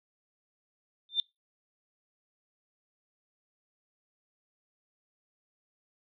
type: tone with exponential growth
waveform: sine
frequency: 3584 Hz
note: A7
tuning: 31 cents sharp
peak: -20 dBFS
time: 1.09-1.2 s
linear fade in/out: 1 ms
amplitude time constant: 23 ms
effects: noise-tail reverb RT60 0.2 s tail -23 dB re dry